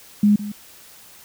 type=tone with echo; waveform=sine; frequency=207 Hz; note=G#3; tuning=5 cents flat; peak=-11 dBFS; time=0.23-0.36 s; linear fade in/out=5 ms; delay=160 ms; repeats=1; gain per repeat=-15 dB; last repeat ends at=0.52 s; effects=white hiss -46 dBFS RMS until 1.24 s